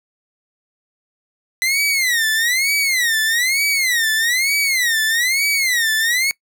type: tone with vibrato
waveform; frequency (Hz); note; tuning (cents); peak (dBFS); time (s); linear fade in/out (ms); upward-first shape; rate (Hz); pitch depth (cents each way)
sawtooth; 2000; B6; +21; -12; 1.62-6.31; 0; sine; 1.1; 230
effects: noise-tail reverb RT60 0.1 s tail -23 dB re dry